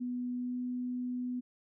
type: tone with pitch glide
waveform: sine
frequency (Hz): 246.9 to 248.5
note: B3 to B3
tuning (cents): 0 to +11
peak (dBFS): -33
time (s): 0-1.41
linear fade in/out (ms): 20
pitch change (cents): +11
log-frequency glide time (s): 0.37-0.56
effects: none